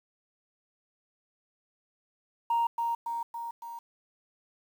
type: tone with echo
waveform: sine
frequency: 932.3 Hz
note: A#5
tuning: in tune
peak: -22 dBFS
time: 2.5-2.67 s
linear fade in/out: 5 ms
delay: 280 ms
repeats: 4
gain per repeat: -4 dB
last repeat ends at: 3.79 s
effects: tanh soft clip ceiling -21 dBFS + 9-bit